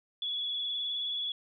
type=tone with vibrato; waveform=sine; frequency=3400 Hz; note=G#7; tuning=40 cents sharp; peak=-31 dBFS; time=0.22-1.32 s; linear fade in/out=2 ms; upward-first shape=triangle; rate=19 Hz; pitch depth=36 cents each way; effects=none